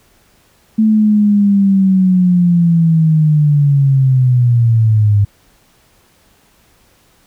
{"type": "linear sweep", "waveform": "sine", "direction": "down", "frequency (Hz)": [220, 100.5], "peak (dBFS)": -7, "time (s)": [0.78, 5.25], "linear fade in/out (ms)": 10, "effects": ["pink hiss -52 dBFS RMS until 7.26 s"]}